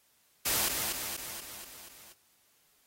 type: noise with echo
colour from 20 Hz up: white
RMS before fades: -29 dBFS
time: 0.45-0.69 s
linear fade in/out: 10 ms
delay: 240 ms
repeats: 6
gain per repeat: -4 dB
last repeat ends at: 2.13 s
effects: white hiss -68 dBFS RMS until 2.86 s + AAC 48 kbps